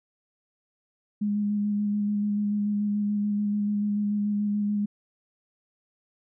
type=tone with vibrato; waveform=sine; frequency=206.5 Hz; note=G#3; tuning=10 cents flat; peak=-23 dBFS; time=1.21-4.86 s; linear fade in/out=10 ms; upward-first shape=square; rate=6.9 Hz; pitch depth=13 cents each way; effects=none